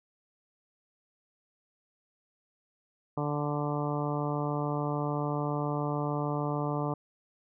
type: harmonic tone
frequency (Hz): 146.83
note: D3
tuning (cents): 0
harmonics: 1 / 2 / 3 / 4 / 5 / 6 / 7 / 8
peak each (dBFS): -32 / -35 / -37 / -38 / -39 / -40 / -40 / -41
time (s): 3.17-6.94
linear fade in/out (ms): 5
effects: none